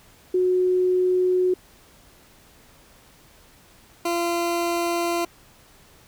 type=tone pair in turn; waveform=sine / 20% pulse; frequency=365.9 / 342.8 Hz; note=F#4 / F4; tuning=-19 / -32 cents; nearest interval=minor second; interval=113 cents; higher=first; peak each=-17 dBFS; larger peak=neither; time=0.34-1.54 / 4.05-5.25 s; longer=neither; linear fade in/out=5 ms; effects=pink hiss -53 dBFS RMS until 6.07 s